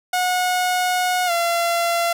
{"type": "tone with pitch glide", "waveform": "sawtooth", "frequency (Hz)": [728, 683.2], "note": ["F#5", "F5"], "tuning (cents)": [-28, -38], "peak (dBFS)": -14, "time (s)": [0.13, 2.13], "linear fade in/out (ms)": 5, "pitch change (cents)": -110, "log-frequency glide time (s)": [1.26, 1.31], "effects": []}